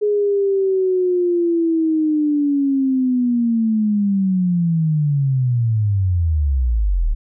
sine linear sweep, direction down, 419.7 to 34.76 Hz, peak -14 dBFS, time 0.01-7.15 s, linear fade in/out 20 ms, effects none

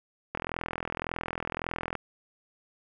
click train, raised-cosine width 0.5 ms, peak -16 dBFS, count 68, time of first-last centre 0.35-1.953 s, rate 41.8 Hz, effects none

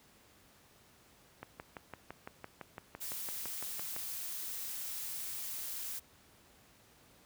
click train, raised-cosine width 0.5 ms, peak -28 dBFS, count 16, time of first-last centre 1.43-3.964 s, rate 5.92 Hz
blue noise, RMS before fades -41 dBFS, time 3-6 s, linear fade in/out 20 ms
effects pink hiss -63 dBFS RMS until 7.25 s + high-pass 60 Hz 12 dB/octave

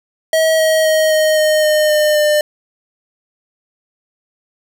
square tone with pitch steps, 640 / 634.1 / 628.3 / 622.5 / 616.8 / 611.1 / 605.5 / 599.9 Hz, D#5 / D#5 / D#5 / D#5 / D#5 / D#5 / D#5 / D5, +49 / +33 / +17 / +1 / -15 / -31 / -47 / +37 cents, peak -11 dBFS, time 0.33-2.41 s, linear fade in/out 2 ms, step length 260 ms, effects 8-bit

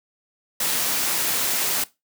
white noise, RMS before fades -23 dBFS, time 0.6-1.84 s, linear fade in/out 5 ms, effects noise-tail reverb RT60 0.2 s tail -18 dB re dry + high-pass 150 Hz 12 dB/octave

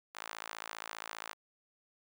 sawtooth tone with high-pass filter, 55 Hz, A1, in tune, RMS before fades -45 dBFS, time 0.14-1.34 s, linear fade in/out 20 ms, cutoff 1100 Hz, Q 1.2, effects none

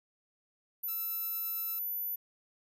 sine tone, 14000 Hz, A9, 10 cents flat, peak -33 dBFS, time 0.83-2.16 s, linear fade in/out 10 ms
5% pulse tone with tremolo, 1318.5 Hz, E6, in tune, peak -33 dBFS, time 0.88-1.79 s, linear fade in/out 5 ms, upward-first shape sine, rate 8.8 Hz, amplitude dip 35%
effects none

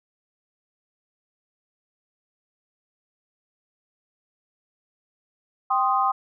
sine chord, C minor, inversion second, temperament equal, 784 / 1046.5 / 1244.5 Hz, G5 / C6 / Eb6, 0 / 0 / 0 cents, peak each -23 dBFS, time 5.7-6.12 s, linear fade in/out 10 ms, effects none

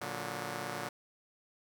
5% pulse chord, Bb augmented, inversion none, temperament just, 116.54 / 145.68 / 182.1 Hz, Bb2 / D3 / F#3, 0 / -14 / -27 cents, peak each -31 dBFS, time 0.01-0.89 s, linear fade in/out 5 ms, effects none

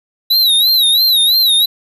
square tone with vibrato, 3907 Hz, B7, 19 cents flat, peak -9 dBFS, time 0.3-1.66 s, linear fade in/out 10 ms, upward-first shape sine, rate 3 Hz, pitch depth 120 cents each way, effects none

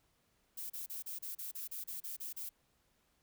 violet noise bursts, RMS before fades -43 dBFS, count 12, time 0.57-2.493 s, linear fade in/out 10 ms, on 130 ms, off 33 ms, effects pink hiss -75 dBFS RMS until 3.22 s

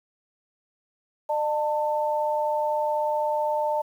sine tone pair together, 603.5 / 892 Hz, D5 / A5, +47 / +23 cents, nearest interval perfect fifth, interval 676 cents, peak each -25 / -25 dBFS, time 1.29-3.82 s, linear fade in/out 10 ms, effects 9-bit

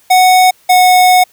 square tone pair in turn, 739 / 732.6 Hz, F#5 / F#5, -2 / -17 cents, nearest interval unison, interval 15 cents, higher first, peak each -5 dBFS, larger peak neither, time 0.1-0.51 / 0.69-1.24 s, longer second, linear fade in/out 10 ms, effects white hiss -49 dBFS RMS until 1.32 s

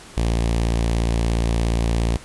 sawtooth tone with notch filter, 57.1 Hz, A#1, 35 cents flat, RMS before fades -20 dBFS, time 0.17-2.17 s, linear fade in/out 0 ms, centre 1400 Hz, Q 1.7, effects pink hiss -42 dBFS RMS until 2.24 s + resampled to 24000 Hz

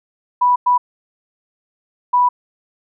sine tone bursts at uneven times, 985 Hz, B5, 5 cents flat, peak -10 dBFS, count 3, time 0.41-0.56 / 0.66-0.78 / 2.13-2.29 s, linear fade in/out 10 ms, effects none

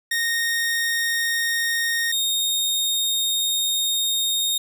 sawtooth tone pair in turn, 1854 / 3701 Hz, A#6 / A#7, -10 / -13 cents, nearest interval octave, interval 1197 cents, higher second, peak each -17 dBFS, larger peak neither, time 0.11-2.12 / 2.12-4.58 s, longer second, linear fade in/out 5 ms, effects none

